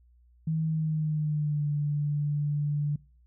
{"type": "tone with pitch glide", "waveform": "sine", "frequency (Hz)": [159.1, 146.74], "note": ["D#3", "D3"], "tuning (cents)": [39, -1], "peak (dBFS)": -25, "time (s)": [0.47, 2.96], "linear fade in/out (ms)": 5, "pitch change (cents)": -140, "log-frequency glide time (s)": [0.67, 1.67], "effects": ["noise-tail reverb RT60 0.5 s tail -26 dB re dry", "added 60 Hz sine -57 dBFS peak until 3.26 s"]}